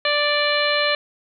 harmonic tone, 587.3 Hz, D5, in tune, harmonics 1 / 2 / 3 / 4 / 5 / 6 / 7, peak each -22 / -26 / -24 / -25 / -27 / -30 / -25 dBFS, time 0.05-0.95 s, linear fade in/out 2 ms, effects none

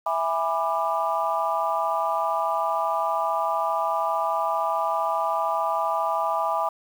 sine chord, E dominant seventh, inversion none, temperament just, 659.3 / 824.1 / 988.9 / 1186.7 Hz, E5 / G#5 / B5 / D6, 0 / -14 / +2 / +18 cents, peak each -27 dBFS, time 0.06-6.69 s, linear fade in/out 5 ms, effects tanh soft clip ceiling -11 dBFS + 8-bit

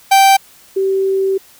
45% pulse / sine tone pair in turn, 780 / 386 Hz, G5 / G4, -9 / -27 cents, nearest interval octave, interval 1218 cents, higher first, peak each -6 / -12 dBFS, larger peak first, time 0.11-0.37 / 0.76-1.38 s, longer second, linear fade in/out 10 ms, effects white hiss -45 dBFS RMS until 1.59 s

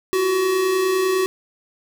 square tone pair together, 346.2 / 376.1 Hz, F4 / F#4, -15 / +28 cents, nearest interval minor second, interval 143 cents, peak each -29 / -18 dBFS, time 0.13-1.26 s, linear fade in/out 0 ms, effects none

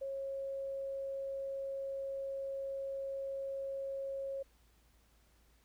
sine tone, 545 Hz, C#5, 29 cents flat, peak -37 dBFS, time 0.01-4.43 s, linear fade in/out 10 ms, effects added 56 Hz sine -67 dBFS peak until 5.64 s + pink hiss -71 dBFS RMS until 5.64 s

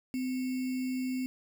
sine tone with sample-and-hold, 256.7 Hz, C4, 33 cents flat, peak -30 dBFS, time 0.14-1.26 s, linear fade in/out 0 ms, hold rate 2450 Hz, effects none

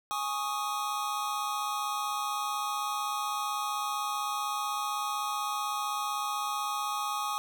square chord, Ab suspended fourth, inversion none, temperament equal, 830.6 / 1108.7 / 1244.5 Hz, Ab5 / Db6 / Eb6, 0 / 0 / 0 cents, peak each -36 / -36 / -35 dBFS, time 0.11-7.38 s, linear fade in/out 0 ms, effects none

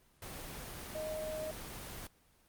sine tone in noise, 622.3 Hz, D#5, in tune, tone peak -37 dBFS, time 0.95-1.51 s, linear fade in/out 2 ms, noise pink, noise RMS -45 dBFS, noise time 0.22-2.07 s, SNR +5 dB, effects pink hiss -68 dBFS RMS until 2.48 s + Opus 24 kbps

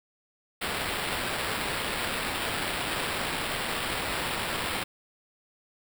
white noise with sample-and-hold, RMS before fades -31 dBFS, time 0.61-4.84 s, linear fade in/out 10 ms, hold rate 6300 Hz, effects none

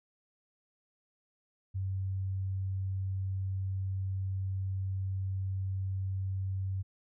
sine tone, 95.6 Hz, G2, 43 cents flat, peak -31 dBFS, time 1.74-6.83 s, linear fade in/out 20 ms, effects none

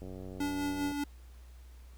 click train, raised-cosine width 2 ms, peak -32 dBFS, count 85, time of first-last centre 0.02-0.916 s, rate 93.7 Hz
square tone with tremolo, 287.9 Hz, D4, 34 cents flat, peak -31 dBFS, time 0.4-1.04 s, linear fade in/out 5 ms, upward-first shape sine, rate 5.1 Hz, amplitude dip 40%
effects added 61 Hz sine -49 dBFS peak until 1.97 s + pink hiss -64 dBFS RMS until 1.97 s

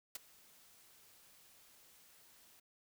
white noise with ADSR envelope, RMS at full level -41 dBFS, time 0.15-2.6 s, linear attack 4 ms, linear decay 18 ms, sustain -23 dB, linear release 7 ms, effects none

